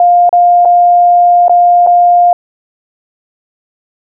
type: tone with dropouts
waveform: sine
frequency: 704 Hz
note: F5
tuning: 14 cents sharp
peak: -3 dBFS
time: 0-2.33 s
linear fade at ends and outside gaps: 2 ms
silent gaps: 0.293-0.328 / 0.65-0.655 / 1.482-1.495 / 1.865-1.871 s
effects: none